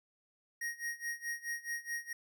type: tone with tremolo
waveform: square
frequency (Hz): 1875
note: A#6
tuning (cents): +10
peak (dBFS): -35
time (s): 0.61-2.13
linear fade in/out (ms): 5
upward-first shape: sine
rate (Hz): 4.7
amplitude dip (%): 90
effects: none